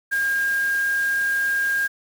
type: tone in noise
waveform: sine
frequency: 1615 Hz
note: G#6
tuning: 49 cents flat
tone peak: -19 dBFS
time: 0.11-1.88 s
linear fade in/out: 20 ms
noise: white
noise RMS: -37 dBFS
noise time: 0.11-1.88 s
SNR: +15 dB
effects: none